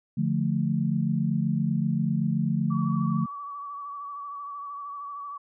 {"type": "chord", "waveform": "sine", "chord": "D minor", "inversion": "none", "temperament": "equal", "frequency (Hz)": [146.83, 174.61, 220], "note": ["D3", "F3", "A3"], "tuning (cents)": [0, 0, 0], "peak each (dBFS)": -27, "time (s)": [0.17, 3.26], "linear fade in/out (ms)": 10}
{"type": "tone with vibrato", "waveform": "sine", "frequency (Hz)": 1142, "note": "D6", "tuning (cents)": -49, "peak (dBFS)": -34, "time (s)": [2.7, 5.38], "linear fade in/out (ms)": 10, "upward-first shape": "sine", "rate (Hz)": 13, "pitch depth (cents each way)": 36}
{"effects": []}